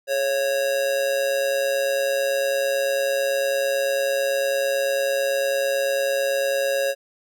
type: tone with amplitude modulation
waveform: square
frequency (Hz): 550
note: C#5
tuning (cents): -14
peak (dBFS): -18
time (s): 0.07-6.95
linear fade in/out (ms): 50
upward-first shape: sine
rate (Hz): 129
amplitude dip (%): 60
effects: none